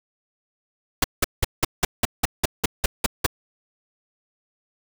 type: noise bursts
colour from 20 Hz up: pink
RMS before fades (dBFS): -18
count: 12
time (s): 1.02-3.264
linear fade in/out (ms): 5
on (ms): 22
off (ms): 180
effects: none